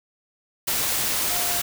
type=tone in noise; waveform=sine; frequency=703 Hz; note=F5; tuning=11 cents sharp; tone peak=-33 dBFS; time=1.3-1.61 s; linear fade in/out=10 ms; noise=white; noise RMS=-24 dBFS; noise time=0.67-1.62 s; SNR=-12 dB; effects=none